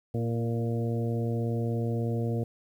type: harmonic tone with a mistuned harmonic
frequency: 116.54 Hz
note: A#2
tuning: in tune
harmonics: 1 / 2 / 3 / 4 / 5 / 6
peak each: -28 / -33 / -38 / -35 / -42 / -44 dBFS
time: 0.14-2.44 s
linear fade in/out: 5 ms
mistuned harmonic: 3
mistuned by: -26 cents
effects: 10-bit